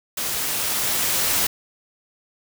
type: noise with level ramp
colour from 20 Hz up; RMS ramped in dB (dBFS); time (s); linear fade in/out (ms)
white; -26 to -20; 0.17-1.47; 5
effects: none